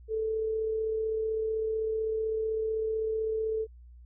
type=tone with amplitude modulation; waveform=sine; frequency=440 Hz; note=A4; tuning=in tune; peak=-26 dBFS; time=0.08-3.67 s; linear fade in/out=50 ms; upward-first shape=sine; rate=35.8 Hz; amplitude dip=30%; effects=added 60 Hz sine -48 dBFS peak until 4.05 s